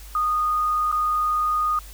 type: tone with dropouts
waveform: sine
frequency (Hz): 1233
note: D#6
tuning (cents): -16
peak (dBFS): -19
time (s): 0.15-1.79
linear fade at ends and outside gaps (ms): 2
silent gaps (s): 0.916-0.925
effects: added 50 Hz sine -39 dBFS peak until 1.93 s + white hiss -46 dBFS RMS until 1.93 s